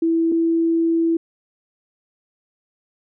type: tone pair in turn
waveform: sine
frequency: 329.6 / 330.8 Hz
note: E4 / E4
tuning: 0 / +6 cents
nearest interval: unison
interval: 6 cents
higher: second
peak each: -15 dBFS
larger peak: neither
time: 0.02-0.32 / 0.32-1.17 s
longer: second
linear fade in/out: 5 ms
effects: none